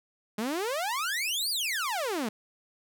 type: exponential two-way sweep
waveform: sawtooth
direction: up then down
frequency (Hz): 203 to 4928 to 203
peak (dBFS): -25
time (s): 0.38-2.29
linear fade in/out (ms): 5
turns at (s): 1.5
effects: none